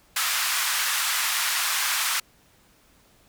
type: band-pass noise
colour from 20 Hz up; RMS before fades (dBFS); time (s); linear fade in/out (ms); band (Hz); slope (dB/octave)
pink; -25; 0.16-2.2; 5; 1100 to 16000; 24
effects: pink hiss -59 dBFS RMS until 3.28 s